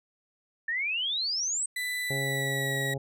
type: exponential sweep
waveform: sine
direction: up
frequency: 1760 to 8372 Hz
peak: -27 dBFS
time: 0.68-1.66 s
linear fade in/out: 5 ms
type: tone with pitch glide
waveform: 35% pulse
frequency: 1990 to 1915.6 Hz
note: B6 to A#6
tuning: +13 to +47 cents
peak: -28 dBFS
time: 1.76-2.94 s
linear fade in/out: 5 ms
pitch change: -66 cents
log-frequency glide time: 2.01-2.78 s
type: harmonic tone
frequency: 136.7 Hz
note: C#3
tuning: 24 cents flat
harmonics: 1 / 2 / 3 / 4 / 5 / 6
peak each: -32 / -41 / -37 / -38 / -45 / -45 dBFS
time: 2.1-2.98 s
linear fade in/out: 5 ms
effects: none